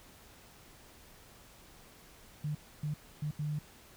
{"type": "tone bursts at uneven times", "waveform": "sine", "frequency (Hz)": 150, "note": "D3", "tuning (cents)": 37, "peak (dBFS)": -32, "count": 4, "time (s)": [[2.44, 2.55], [2.83, 2.94], [3.22, 3.31], [3.39, 3.59]], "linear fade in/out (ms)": 5, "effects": ["pink hiss -57 dBFS RMS until 3.96 s"]}